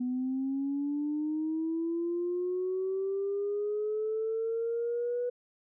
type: linear sweep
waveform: sine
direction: up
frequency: 246.9 to 491.3 Hz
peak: -28 dBFS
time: 0-5.3 s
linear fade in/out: 10 ms
effects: tanh soft clip ceiling -24 dBFS